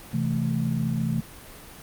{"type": "chord", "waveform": "sine", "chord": "A minor", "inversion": "first", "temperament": "equal", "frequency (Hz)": [130.81, 164.81, 220], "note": ["C3", "E3", "A3"], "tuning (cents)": [0, 0, 0], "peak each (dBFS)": -27, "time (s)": [0.13, 1.21], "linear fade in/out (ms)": 10, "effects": ["pink hiss -44 dBFS RMS until 1.82 s", "Opus 32 kbps"]}